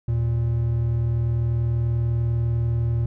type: tone pair together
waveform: triangle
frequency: 76.25 / 116.54 Hz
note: D#2 / A#2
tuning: -34 / 0 cents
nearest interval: perfect fifth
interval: 734 cents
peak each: -26 / -18 dBFS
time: 0.08-3.06 s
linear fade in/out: 5 ms
effects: none